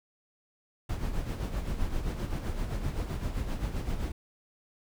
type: noise with tremolo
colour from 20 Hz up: brown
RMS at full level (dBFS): -30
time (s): 0.89-4.12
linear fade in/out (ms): 5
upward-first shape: sine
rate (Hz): 7.7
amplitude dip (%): 55
effects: none